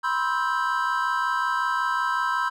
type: chord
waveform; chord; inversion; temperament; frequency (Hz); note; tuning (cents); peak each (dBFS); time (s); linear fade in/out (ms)
triangle; C major seventh; third; just; 981.1 / 1046.5 / 1308.1 / 1569.8; B5 / C6 / E6 / G6; -12 / 0 / -14 / +2; -26; 0.03-2.5; 20
effects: none